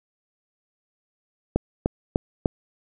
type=click train; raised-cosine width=2 ms; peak=-6 dBFS; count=4; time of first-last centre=1.56-2.458 s; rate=3.34 Hz; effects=none